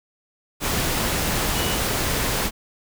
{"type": "tone in noise", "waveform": "sine", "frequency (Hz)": 2939, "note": "F#7", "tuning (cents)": -12, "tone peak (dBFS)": -31, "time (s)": [1.53, 1.78], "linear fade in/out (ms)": 50, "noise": "pink", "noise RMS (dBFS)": -23, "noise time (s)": [0.6, 2.51], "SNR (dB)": -11, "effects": []}